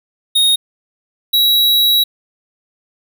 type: tone pair in turn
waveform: square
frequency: 3729 / 3877 Hz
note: A#7 / B7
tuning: 0 / -33 cents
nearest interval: minor second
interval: 67 cents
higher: second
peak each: -10 dBFS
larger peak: neither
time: 0.35-0.56 / 1.33-2.04 s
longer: second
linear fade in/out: 10 ms
effects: none